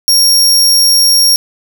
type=tone; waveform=sawtooth; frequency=5570 Hz; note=F8; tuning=5 cents flat; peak=-3 dBFS; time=0.08-1.36 s; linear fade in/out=0 ms; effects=none